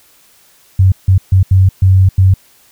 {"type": "tone bursts at uneven times", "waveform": "sine", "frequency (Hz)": 94.6, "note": "F#2", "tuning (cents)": 39, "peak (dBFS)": -4, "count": 6, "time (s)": [[0.79, 0.92], [1.08, 1.18], [1.32, 1.43], [1.51, 1.69], [1.82, 2.09], [2.18, 2.34]], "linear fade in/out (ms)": 5, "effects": ["white hiss -48 dBFS RMS until 2.71 s"]}